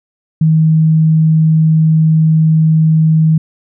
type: tone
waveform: sine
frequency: 158.6 Hz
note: D#3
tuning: 33 cents sharp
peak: -6 dBFS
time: 0.41-3.38 s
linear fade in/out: 5 ms
effects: none